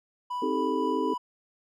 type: tone with tremolo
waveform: triangle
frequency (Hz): 987.8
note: B5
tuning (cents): 0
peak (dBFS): -27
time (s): 0.3-1.18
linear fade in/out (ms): 10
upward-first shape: triangle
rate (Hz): 3.9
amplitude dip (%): 30
type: chord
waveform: sine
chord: A half-diminished seventh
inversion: first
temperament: just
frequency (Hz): 264 / 316.8 / 396 / 440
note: C4 / Eb4 / G4 / A4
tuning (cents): +16 / +31 / +18 / 0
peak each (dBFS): -31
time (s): 0.42-1.14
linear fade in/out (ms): 5
effects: none